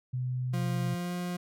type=tone; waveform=sine; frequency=126.4 Hz; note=B2; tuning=41 cents sharp; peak=-29 dBFS; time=0.13-0.95 s; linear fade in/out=10 ms
type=tone with pitch glide; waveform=40% pulse; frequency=175.3 to 177.44 Hz; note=F3 to F3; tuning=+7 to +28 cents; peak=-31 dBFS; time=0.53-1.37 s; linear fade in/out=10 ms; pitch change=+21 cents; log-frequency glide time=0.97-1.15 s
effects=none